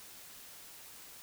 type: silence
effects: white hiss -52 dBFS RMS until 1.22 s